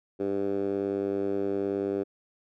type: tone with band-pass filter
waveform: 10% pulse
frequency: 98.9 Hz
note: G2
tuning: 16 cents sharp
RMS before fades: -29 dBFS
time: 0.19-2.04 s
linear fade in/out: 20 ms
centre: 380 Hz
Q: 2.8
effects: none